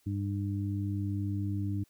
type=harmonic tone; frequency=100.2 Hz; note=G2; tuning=38 cents sharp; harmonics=1 / 2 / 3; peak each=-31 / -38 / -37 dBFS; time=0.06-1.84 s; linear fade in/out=10 ms; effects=white hiss -69 dBFS RMS until 1.89 s